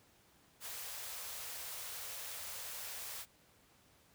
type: band-stop noise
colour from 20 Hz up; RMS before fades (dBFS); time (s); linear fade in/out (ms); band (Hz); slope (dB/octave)
white; -45; 0.6-3.26; 50; 110 to 440; 96
effects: pink hiss -67 dBFS RMS until 4.14 s + high-pass 60 Hz 12 dB/octave